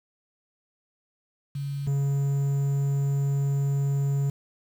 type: tone pair in turn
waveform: sine / triangle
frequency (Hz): 140.4 / 139.69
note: C#3 / C#3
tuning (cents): +22 / +14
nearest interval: unison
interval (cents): 8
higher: first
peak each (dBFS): -28 / -20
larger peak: second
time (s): 1.55-1.87 / 1.87-4.3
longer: second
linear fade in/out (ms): 5
effects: 8-bit